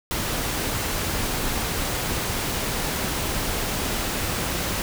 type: noise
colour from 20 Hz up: pink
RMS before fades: -26 dBFS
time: 0.11-4.82 s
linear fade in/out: 0 ms
effects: none